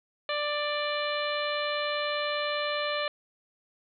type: harmonic tone with a mistuned harmonic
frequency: 590 Hz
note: D5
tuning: 8 cents sharp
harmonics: 1 / 2 / 3 / 4 / 5 / 6 / 7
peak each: -31 / -34 / -36 / -37 / -38 / -39 / -39 dBFS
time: 0.29-3.08 s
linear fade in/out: 2 ms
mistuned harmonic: 7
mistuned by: -19 cents
effects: none